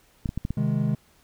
clicks, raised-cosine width 5 ms, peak -15 dBFS, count 5, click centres 0.258 / 0.291 / 0.376 / 0.451 / 0.506 s
triangle chord, Ab major, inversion first, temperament equal, 130.81 / 155.56 / 207.7 Hz, C3 / Eb3 / Ab3, 0 / 0 / 0 cents, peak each -24 dBFS, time 0.57-0.95 s, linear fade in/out 5 ms
effects pink hiss -60 dBFS RMS until 1.23 s

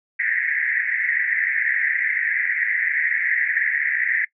white band-pass noise, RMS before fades -22 dBFS, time 0.19-4.25 s, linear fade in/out 5 ms, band 1700 to 2100 Hz, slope 96 dB/octave, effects noise-tail reverb RT60 0.1 s tail -21 dB re dry

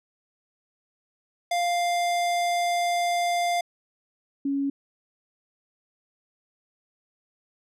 square / sine tone pair in turn, 698.5 / 278 Hz, F5 / C#4, 0 / +5 cents, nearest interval octave + major third, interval 1595 cents, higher first, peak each -23 dBFS, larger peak neither, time 1.51-3.61 / 4.45-4.7 s, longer first, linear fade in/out 5 ms, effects low-pass 10000 Hz 12 dB/octave

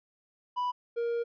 triangle tone pair in turn, 987.8 / 469.3 Hz, B5 / A#4, 0 / +12 cents, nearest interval octave + minor second, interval 1288 cents, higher first, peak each -26 dBFS, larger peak neither, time 0.56-0.72 / 0.96-1.24 s, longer second, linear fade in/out 20 ms, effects resampled to 11025 Hz

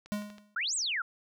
click train, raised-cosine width 0.2 ms, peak -33 dBFS, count 5, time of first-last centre 0.06-0.383 s, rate 12.4 Hz
square tone with exponential decay, 207.7 Hz, G#3, in tune, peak -29 dBFS, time 0.12-0.55 s, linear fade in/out 0 ms, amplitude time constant 92 ms
sine exponential two-way sweep, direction up then down, 1300 to 8500 to 1300 Hz, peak -29 dBFS, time 0.56-1.02 s, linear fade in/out 5 ms, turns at 0.75 s
effects none

